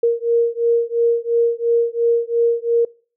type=beating tone pair; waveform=sine; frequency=466.2 / 469.1 Hz; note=A#4 / A#4; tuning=0 / +11 cents; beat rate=2.9 Hz; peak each=-17 dBFS; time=0.03-2.85 s; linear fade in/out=5 ms; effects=noise-tail reverb RT60 0.4 s tail -24 dB re dry